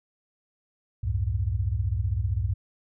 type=tone cluster; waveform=sine; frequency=65.8 / 90.4 / 105.9 Hz; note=C2 / F#2 / G#2; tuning=+10 / -40 / +34 cents; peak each=-28 dBFS; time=1.03-2.54 s; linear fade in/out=10 ms; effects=none